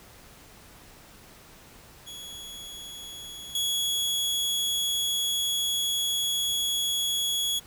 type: tone with level steps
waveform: sawtooth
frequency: 3352 Hz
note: G#7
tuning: 15 cents sharp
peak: -36 / -22 dBFS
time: 2.06-7.6 s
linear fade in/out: 20 ms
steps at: 3.55 s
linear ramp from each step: 2 ms
effects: pink hiss -51 dBFS RMS until 7.66 s